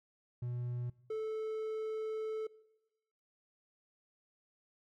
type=tone pair in turn; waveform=triangle; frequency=122 / 437.2 Hz; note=B2 / A4; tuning=-21 / -11 cents; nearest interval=octave + minor seventh; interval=2210 cents; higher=second; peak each=-34 / -33 dBFS; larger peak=second; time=0.42-0.9 / 1.1-2.47 s; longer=second; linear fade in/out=5 ms; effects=noise-tail reverb RT60 1.0 s tail -21 dB re dry